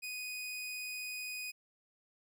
sawtooth tone, 2489 Hz, D#7, in tune, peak -36 dBFS, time 0.02-1.52 s, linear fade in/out 20 ms, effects none

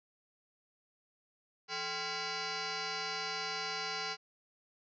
sine tone with frequency modulation, 1650 Hz, G#6, 12 cents flat, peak -35 dBFS, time 1.68-4.17 s, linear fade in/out 50 ms, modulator 607 Hz, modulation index 6.1, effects none

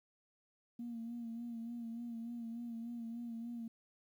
sine tone with vibrato, 233.1 Hz, A#3, in tune, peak -40 dBFS, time 0.79-3.68 s, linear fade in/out 5 ms, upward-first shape sine, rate 3.4 Hz, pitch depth 42 cents each way, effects tanh soft clip ceiling -37 dBFS + 12-bit

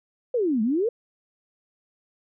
sine exponential two-way sweep, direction down then up, 523.3 to 207.7 to 493.2 Hz, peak -20 dBFS, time 0.34-0.89 s, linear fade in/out 5 ms, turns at 0.62 s, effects none

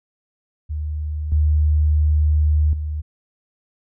sine tone with level steps, 75.9 Hz, D#2, 42 cents flat, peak -22 / -13 / -22 dBFS, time 0.69-3.02 s, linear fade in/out 20 ms, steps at 1.32 / 2.73 s, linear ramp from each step 2 ms, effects none

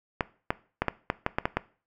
clicks, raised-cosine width 0.5 ms, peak -9 dBFS, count 9, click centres 0.208 / 0.505 / 0.82 / 0.883 / 1.101 / 1.264 / 1.385 / 1.455 / 1.57 s, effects noise-tail reverb RT60 0.4 s tail -19 dB re dry

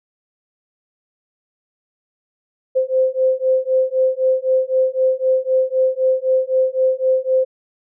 sine beating tone pair, 518 / 521.9 Hz, C5 / C5, -17 / -4 cents, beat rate 3.9 Hz, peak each -17 dBFS, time 2.75-7.45 s, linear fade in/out 20 ms, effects none

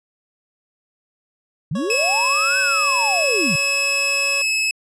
sine linear two-way sweep, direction up then down, 125.4 to 1556 to 125.4 Hz, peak -20 dBFS, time 1.71-3.56 s, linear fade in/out 5 ms, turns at 2.59 s
25% pulse tone with pitch glide, 554.4 to 558.9 Hz, C#5 to C#5, 0 to +14 cents, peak -24 dBFS, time 1.75-4.42 s, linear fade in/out 5 ms, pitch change +14 cents, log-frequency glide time 2.48-2.81 s
sawtooth tone, 2589 Hz, E7, 32 cents flat, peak -14 dBFS, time 1.9-4.71 s, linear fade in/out 2 ms
effects resampled to 22050 Hz

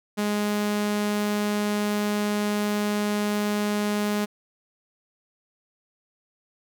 sawtooth tone, 207.8 Hz, G#3, 1 cent sharp, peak -19 dBFS, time 0.17-4.26 s, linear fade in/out 20 ms, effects none

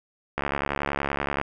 click train, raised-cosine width 0.5 ms, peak -10 dBFS, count 74, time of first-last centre 0.38-1.414 s, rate 70.6 Hz, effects none

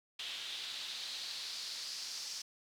pink noise with band-pass filter sweep, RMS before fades -43 dBFS, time 0.19-2.42 s, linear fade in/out 5 ms, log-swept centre 3400 to 5300 Hz, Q 3.3, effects none

